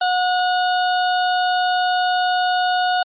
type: harmonic tone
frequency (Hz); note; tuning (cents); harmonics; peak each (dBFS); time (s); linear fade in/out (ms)
728; F#5; -28; 1 / 2 / 4 / 5 / 6; -17 / -23 / -29 / -31 / -33; 0.01-3.03; 5
effects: Opus 32 kbps